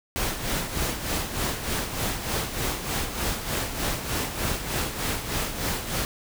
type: noise with tremolo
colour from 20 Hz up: pink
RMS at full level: -26 dBFS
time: 0.16-6.05 s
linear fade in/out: 0 ms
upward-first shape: sine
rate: 3.3 Hz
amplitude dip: 60%
effects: none